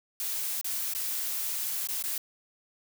blue noise with dropouts, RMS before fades -32 dBFS, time 0.2-2.18 s, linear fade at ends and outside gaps 2 ms, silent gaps 0.613-0.644 / 0.937-0.949 / 1.873-1.887 / 2.026-2.038 s, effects none

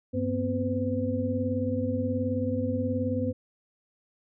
sine tone cluster, 98.4 / 241.9 / 260.6 / 508 Hz, G2 / B3 / C4 / B4, +7 / -36 / -7 / +49 cents, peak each -31 dBFS, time 0.13-3.33 s, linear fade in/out 20 ms, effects none

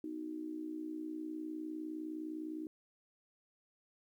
sine tone with amplitude modulation, 311.1 Hz, D#4, in tune, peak -36 dBFS, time 0.04-2.67 s, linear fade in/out 2 ms, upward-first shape sine, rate 59.8 Hz, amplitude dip 75%, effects 12-bit

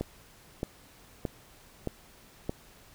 click train, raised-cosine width 2 ms, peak -17 dBFS, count 5, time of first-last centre 0.01-2.494 s, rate 1.61 Hz, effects pink hiss -56 dBFS RMS until 2.94 s

